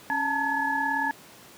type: tone cluster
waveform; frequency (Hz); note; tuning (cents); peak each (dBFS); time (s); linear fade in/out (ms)
sine; 275.8 / 872 / 910 / 1699; C#4 / A5 / A#5 / G#6; -9 / -16 / -42 / +39; -34 / -29 / -30 / -27; 0.1-1.11; 0
effects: pink hiss -49 dBFS RMS until 1.57 s + high-pass 150 Hz 12 dB/octave